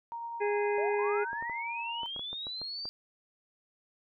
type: tone with tremolo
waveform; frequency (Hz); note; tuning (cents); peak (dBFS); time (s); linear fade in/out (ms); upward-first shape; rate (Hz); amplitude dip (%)
sine; 932.3; A#5; 0; -35; 0.12-2.06; 0; triangle; 9.7; 25
type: harmonic tone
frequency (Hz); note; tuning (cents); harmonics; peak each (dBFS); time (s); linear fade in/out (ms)
412.8; G#4; -10; 1 / 2 / 4 / 5 / 6; -28 / -37 / -41 / -40 / -42; 0.4-1.25; 20
type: linear sweep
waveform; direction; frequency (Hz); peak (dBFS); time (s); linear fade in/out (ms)
sine; up; 559 to 4721; -36; 0.78-2.89; 0
type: clicks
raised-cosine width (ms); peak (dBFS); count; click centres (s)
1; -31; 10; 1.331 / 1.425 / 1.497 / 2.033 / 2.163 / 2.194 / 2.33 / 2.469 / 2.616 / 2.855
effects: none